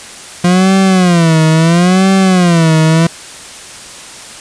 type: tone with vibrato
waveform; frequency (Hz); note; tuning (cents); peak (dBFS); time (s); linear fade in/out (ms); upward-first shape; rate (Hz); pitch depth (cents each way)
40% pulse; 174.5; F3; -1; -5; 0.44-3.07; 5; sine; 0.74; 170
effects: white hiss -30 dBFS RMS until 4.4 s + resampled to 22050 Hz